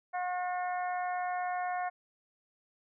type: harmonic tone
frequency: 360.8 Hz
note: F#4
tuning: 44 cents flat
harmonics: 2 / 3 / 4 / 5 / 6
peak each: -32 / -42 / -43 / -44 / -48 dBFS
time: 0.13-1.9 s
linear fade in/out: 20 ms
effects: none